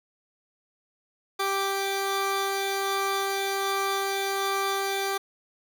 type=tone pair together; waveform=15% pulse; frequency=392 / 1174.7 Hz; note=G4 / D6; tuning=0 / 0 cents; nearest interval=octave + perfect fifth; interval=1900 cents; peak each=-20 / -26 dBFS; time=1.39-5.18 s; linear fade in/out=10 ms; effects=none